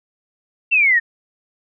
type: exponential sweep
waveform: sine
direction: down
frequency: 2742 to 1800 Hz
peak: -11 dBFS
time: 0.71-1 s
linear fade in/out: 20 ms
effects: none